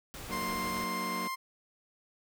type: noise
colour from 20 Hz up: pink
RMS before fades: -44 dBFS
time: 0.14-0.84 s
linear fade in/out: 0 ms
type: chord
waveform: sawtooth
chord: D# minor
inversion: first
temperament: equal with one note detuned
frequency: 185 / 233.1 / 304.2 Hz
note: F#3 / A#3 / D#4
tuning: 0 / 0 / -39 cents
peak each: -36 / -36 / -41 dBFS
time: 0.29-1.28 s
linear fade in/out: 10 ms
type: tone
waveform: 30% pulse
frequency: 1052 Hz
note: C6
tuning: 9 cents sharp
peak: -31 dBFS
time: 0.31-1.36 s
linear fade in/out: 20 ms
effects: none